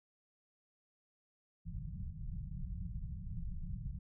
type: low-pass noise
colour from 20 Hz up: pink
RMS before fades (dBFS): -42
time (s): 1.65-3.99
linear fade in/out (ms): 10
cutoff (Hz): 190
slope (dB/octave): 96
effects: none